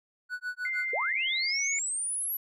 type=tone with tremolo; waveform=triangle; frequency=1480 Hz; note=F#6; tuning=in tune; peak=-28 dBFS; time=0.29-0.92 s; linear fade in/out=50 ms; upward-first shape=sine; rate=6.5 Hz; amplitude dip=100%
type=tone with pitch glide; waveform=sine; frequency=2093 to 2217 Hz; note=C7 to C#7; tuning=0 to 0 cents; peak=-29 dBFS; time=0.65-1.79 s; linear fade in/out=2 ms; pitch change=+100 cents; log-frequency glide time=1.42-1.59 s
type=linear sweep; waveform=sine; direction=up; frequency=415.3 to 11880 Hz; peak=-29 dBFS; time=0.93-2.37 s; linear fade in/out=5 ms
effects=none